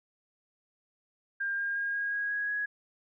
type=tone with pitch steps; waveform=sine; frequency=1601 / 1612.1 / 1623.3 / 1634.6 / 1646 / 1657.5 / 1669 Hz; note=G6 / G6 / G#6 / G#6 / G#6 / G#6 / G#6; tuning=+36 / +48 / -40 / -28 / -16 / -4 / +8 cents; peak=-29 dBFS; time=1.4-2.66 s; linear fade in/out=10 ms; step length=180 ms; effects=none